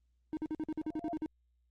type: tone bursts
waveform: triangle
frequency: 311.1 Hz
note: D#4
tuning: in tune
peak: -31 dBFS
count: 11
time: 0.33-1.26 s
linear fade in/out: 0 ms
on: 40 ms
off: 49 ms
type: tone with exponential growth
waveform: sine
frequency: 689 Hz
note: F5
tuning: 24 cents flat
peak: -35 dBFS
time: 0.78-1.13 s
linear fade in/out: 1 ms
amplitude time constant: 75 ms
effects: added 60 Hz sine -70 dBFS peak until 1.7 s + Opus 24 kbps